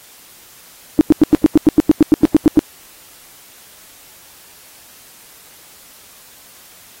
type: tone bursts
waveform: sine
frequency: 306.3 Hz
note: D#4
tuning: 27 cents flat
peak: -3 dBFS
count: 15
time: 0.99-2.592 s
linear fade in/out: 0 ms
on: 20 ms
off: 93 ms
effects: white hiss -43 dBFS RMS until 7 s + AAC 48 kbps